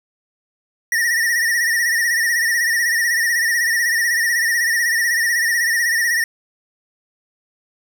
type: tone with vibrato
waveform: square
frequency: 1864.7 Hz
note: A#6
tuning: in tune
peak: -16 dBFS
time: 0.92-6.24 s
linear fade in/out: 2 ms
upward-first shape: sine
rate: 16 Hz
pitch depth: 75 cents each way
effects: none